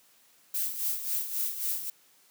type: noise with tremolo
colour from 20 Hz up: violet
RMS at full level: -29 dBFS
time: 0.54-1.9 s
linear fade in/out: 5 ms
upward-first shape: sine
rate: 3.7 Hz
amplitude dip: 65%
effects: white hiss -62 dBFS RMS until 2.3 s + high-pass 150 Hz 12 dB/octave